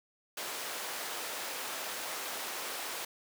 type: high-pass noise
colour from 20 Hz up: pink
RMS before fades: -39 dBFS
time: 0.37-3.05 s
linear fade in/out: 5 ms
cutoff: 550 Hz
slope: 12 dB/octave
effects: none